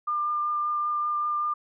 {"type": "tone with vibrato", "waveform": "sine", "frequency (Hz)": 1199, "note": "D6", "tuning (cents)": 36, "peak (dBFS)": -24, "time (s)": [0.07, 1.54], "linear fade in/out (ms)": 10, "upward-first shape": "triangle", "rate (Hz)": 5.2, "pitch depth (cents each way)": 11, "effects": []}